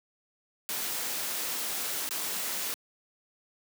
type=noise with dropouts; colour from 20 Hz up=white; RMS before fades=-33 dBFS; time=0.69-2.74 s; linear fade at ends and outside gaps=0 ms; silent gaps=2.09-2.109 s; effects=high-pass 200 Hz 12 dB/octave